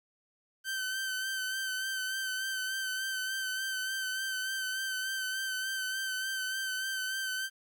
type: tone with vibrato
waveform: sawtooth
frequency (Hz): 1540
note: G6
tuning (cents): -31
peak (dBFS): -29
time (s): 0.64-7.5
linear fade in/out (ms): 50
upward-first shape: sine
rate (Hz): 3.4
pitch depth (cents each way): 28
effects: 11-bit